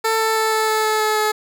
15% pulse tone with pitch steps, 445.4 / 442.8 / 440.3 / 437.7 / 435.2 / 432.7 / 430.2 / 427.8 Hz, A4 / A4 / A4 / A4 / A4 / A4 / A4 / A4, +21 / +11 / +1 / -9 / -19 / -29 / -39 / -49 cents, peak -10 dBFS, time 0.04-1.32 s, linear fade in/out 10 ms, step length 160 ms, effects none

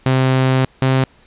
sawtooth tone pair in turn, 130.81 / 131.72 Hz, C3 / C3, 0 / +12 cents, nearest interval unison, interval 12 cents, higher second, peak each -8 dBFS, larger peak neither, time 0.06-0.65 / 0.82-1.04 s, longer first, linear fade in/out 2 ms, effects pink hiss -51 dBFS RMS until 1.26 s + resampled to 8000 Hz

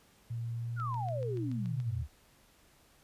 sine tone with pitch glide, 116.54 to 120.58 Hz, A#2 to B2, 0 to -41 cents, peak -34 dBFS, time 0.3-2.03 s, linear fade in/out 10 ms, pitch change +59 cents, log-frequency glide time 0.55-1.18 s
sine exponential sweep, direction down, 1500 to 68.3 Hz, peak -35 dBFS, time 0.76-2.08 s, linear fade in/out 50 ms
click train, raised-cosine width 0.2 ms, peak -36 dBFS, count 8, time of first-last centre 0.8-1.801 s, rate 6.99 Hz
effects pink hiss -64 dBFS RMS until 3.03 s + resampled to 32000 Hz

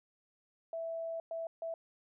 sine tone bursts at uneven times, 659.3 Hz, E5, in tune, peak -36 dBFS, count 3, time 0.73-1.2 / 1.31-1.47 / 1.62-1.74 s, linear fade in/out 2 ms, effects none

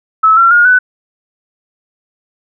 sine tone with pitch steps, 1300 / 1362.3 / 1427.5 / 1495.9 Hz, E6 / F6 / F6 / F#6, -24 / -43 / +37 / +19 cents, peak -4 dBFS, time 0.23-0.79 s, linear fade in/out 10 ms, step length 140 ms, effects none

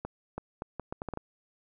accelerating click train, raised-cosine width 1 ms, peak -21 dBFS, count 9, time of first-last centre 0.05-1.174 s, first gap 330 ms, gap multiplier 0.73, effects none

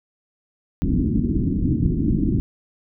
white low-pass noise, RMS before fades -20 dBFS, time 0.82-2.4 s, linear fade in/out 0 ms, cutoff 310 Hz, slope 48 dB/octave, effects none

